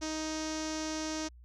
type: tone with low-pass filter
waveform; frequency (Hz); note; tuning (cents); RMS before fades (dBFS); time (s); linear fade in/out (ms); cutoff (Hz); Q
sawtooth; 313; D#4; +10; -36; 0.01-1.29; 20; 6000; 4.6
effects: added 60 Hz sine -51 dBFS peak until 1.44 s